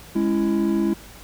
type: chord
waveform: triangle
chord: C# minor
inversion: second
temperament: just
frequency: 207.9 / 277.2 / 332.6 Hz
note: G#3 / C#4 / E4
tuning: +2 / 0 / +16 cents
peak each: -20 / -25 / -19 dBFS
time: 0.15-0.94 s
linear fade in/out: 10 ms
effects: added 50 Hz sine -47 dBFS peak until 1.23 s + pink hiss -44 dBFS RMS until 1.23 s